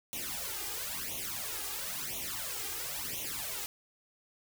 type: noise with flanger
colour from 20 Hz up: white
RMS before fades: -38 dBFS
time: 0.13-3.66 s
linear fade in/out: 0 ms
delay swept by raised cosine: 0.31 to 2.51 ms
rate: 0.98 Hz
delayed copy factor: +0.85
effects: none